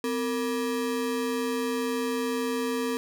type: ring-modulated tone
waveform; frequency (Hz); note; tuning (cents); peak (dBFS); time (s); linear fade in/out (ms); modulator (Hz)
square; 357.3; F4; +40; -24; 0.04-2.97; 0; 101
effects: none